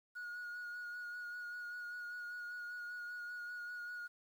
sine tone with vibrato, 1447 Hz, F#6, 39 cents flat, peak -40 dBFS, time 0.15-4.08 s, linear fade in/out 20 ms, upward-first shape sine, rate 5.1 Hz, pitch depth 20 cents each way, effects tanh soft clip ceiling -42 dBFS + 11-bit

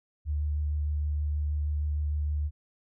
sine tone with vibrato, 74.4 Hz, D2, 23 cents sharp, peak -26 dBFS, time 0.25-2.51 s, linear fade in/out 50 ms, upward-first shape triangle, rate 6.4 Hz, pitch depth 15 cents each way, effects none

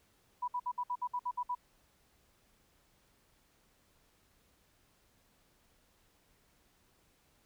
sine tone bursts, 984 Hz, B5, 7 cents flat, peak -32 dBFS, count 10, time 0.42-1.551 s, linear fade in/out 10 ms, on 60 ms, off 59 ms, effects pink hiss -70 dBFS RMS until 7.45 s

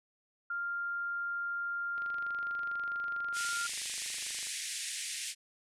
sine tone, 1396.9 Hz, F6, in tune, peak -33 dBFS, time 0.5-3.67 s, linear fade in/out 5 ms
click train, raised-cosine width 0.3 ms, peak -35 dBFS, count 62, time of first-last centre 1.98-4.47 s, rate 24.5 Hz
white band-pass noise, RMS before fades -39 dBFS, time 3.33-5.35 s, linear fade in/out 50 ms, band 1800 to 10000 Hz, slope 48 dB/octave
effects none

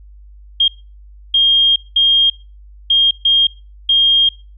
sine tone bursts at uneven times, 3225 Hz, G7, 48 cents sharp, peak -8 dBFS, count 6, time 0.6-0.68 / 1.34-1.76 / 1.96-2.3 / 2.9-3.11 / 3.25-3.47 / 3.89-4.29 s, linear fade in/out 5 ms, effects noise-tail reverb RT60 0.3 s tail -23 dB re dry + added 50 Hz sine -37 dBFS peak until 4.57 s

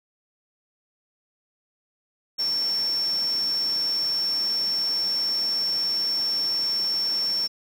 sine tone in noise, 5440 Hz, F8, 46 cents flat, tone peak -22 dBFS, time 2.38-7.48 s, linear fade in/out 20 ms, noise pink, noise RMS -40 dBFS, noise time 2.38-7.48 s, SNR +15 dB, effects high-pass 200 Hz 12 dB/octave

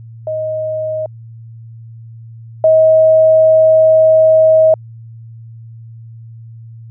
sine tone pair in turn, 626 / 635.1 Hz, D#5 / D#5, +10 / +35 cents, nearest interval unison, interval 25 cents, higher second, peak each -16 / -5 dBFS, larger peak second, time 0.27-1.06 / 2.64-4.74 s, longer second, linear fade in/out 2 ms, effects added 114 Hz sine -31 dBFS peak until 6.9 s

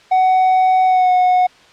triangle tone with pitch glide, 747 to 730.8 Hz, F#5 to F#5, +16 to -22 cents, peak -8 dBFS, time 0.11-1.47 s, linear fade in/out 10 ms, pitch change -38 cents, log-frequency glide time 0.85-1.12 s, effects white hiss -46 dBFS RMS until 1.72 s + low-pass 4000 Hz 12 dB/octave

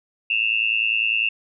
sine tone with amplitude modulation, 2700 Hz, E7, 41 cents sharp, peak -14 dBFS, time 0.3-1.29 s, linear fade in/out 5 ms, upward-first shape sine, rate 110 Hz, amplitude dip 95%, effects none

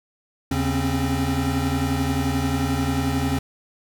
square tone cluster, 80.2 / 139.7 / 261.2 / 272.5 Hz, E2 / C#3 / C4 / C#4, -47 / +14 / -3 / -29 cents, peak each -27 dBFS, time 0.51-3.39 s, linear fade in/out 5 ms, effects none

